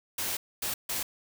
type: noise bursts at uneven times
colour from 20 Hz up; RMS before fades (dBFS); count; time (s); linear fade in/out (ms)
white; -32; 3; 0.18-0.37 / 0.62-0.74 / 0.89-1.03; 5
effects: none